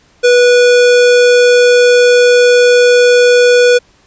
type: tone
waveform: square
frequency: 489.1 Hz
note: B4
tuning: 17 cents flat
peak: -5 dBFS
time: 0.23-3.79 s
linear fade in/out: 20 ms
effects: pink hiss -49 dBFS RMS until 4.06 s + resampled to 16000 Hz